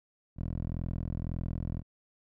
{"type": "tone with band-pass filter", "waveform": "10% pulse", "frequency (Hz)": 41.88, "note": "E1", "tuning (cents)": 28, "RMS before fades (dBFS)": -35, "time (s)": [0.36, 1.83], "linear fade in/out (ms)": 50, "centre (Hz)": 91, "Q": 0.57, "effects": []}